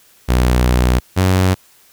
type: tone pair in turn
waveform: sawtooth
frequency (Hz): 61.74 / 93.21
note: B1 / F#2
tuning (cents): 0 / +13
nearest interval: perfect fifth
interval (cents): 713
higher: second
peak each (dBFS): -7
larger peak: neither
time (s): 0.28-1 / 1.16-1.55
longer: first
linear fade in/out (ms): 20
effects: white hiss -50 dBFS RMS until 1.92 s